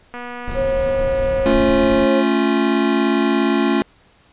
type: click train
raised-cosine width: 0.5 ms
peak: -17 dBFS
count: 336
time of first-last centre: 0.14-1.519 s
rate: 243 Hz
type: noise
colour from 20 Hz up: brown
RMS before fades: -26 dBFS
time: 0.47-2.06 s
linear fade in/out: 10 ms
type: tone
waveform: sine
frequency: 539 Hz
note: C#5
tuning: 49 cents flat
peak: -16 dBFS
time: 0.54-2.24 s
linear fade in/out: 50 ms
type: chord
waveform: square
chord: A augmented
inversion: none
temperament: equal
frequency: 220 / 277.2 / 349.2 Hz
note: A3 / C#4 / E#4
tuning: 0 / 0 / 0 cents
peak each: -20 / -19 / -20 dBFS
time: 1.46-3.82 s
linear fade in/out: 0 ms
effects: pink hiss -53 dBFS RMS until 4.32 s + resampled to 8000 Hz